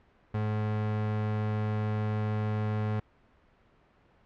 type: tone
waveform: 35% pulse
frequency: 106.8 Hz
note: G#2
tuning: 49 cents sharp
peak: -26 dBFS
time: 0.34-3 s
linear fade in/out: 5 ms
effects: pink hiss -63 dBFS RMS until 4.25 s + low-pass 2000 Hz 12 dB/octave